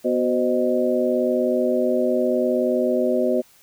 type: harmonic tone with a mistuned harmonic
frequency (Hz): 123.5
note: B2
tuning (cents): 0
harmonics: 2 / 3 / 4 / 5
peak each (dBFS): -23 / -23 / -23 / -23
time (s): 0.04-3.42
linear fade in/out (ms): 20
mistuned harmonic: 4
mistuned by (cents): +83
effects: white hiss -54 dBFS RMS until 3.62 s